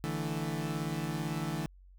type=chord; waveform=30% pulse; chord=D suspended second; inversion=none; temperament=equal; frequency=146.83 / 164.81 / 220 Hz; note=D3 / E3 / A3; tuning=0 / 0 / 0 cents; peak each=-34 / -33 / -38 dBFS; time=0.04-1.66 s; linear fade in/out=0 ms; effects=added 46 Hz sine -53 dBFS peak until 1.98 s